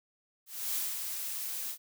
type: noise with ADSR envelope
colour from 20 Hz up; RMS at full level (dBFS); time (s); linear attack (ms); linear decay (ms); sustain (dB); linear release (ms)
blue; -32; 0.46-1.78; 290; 190; -5; 78
effects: none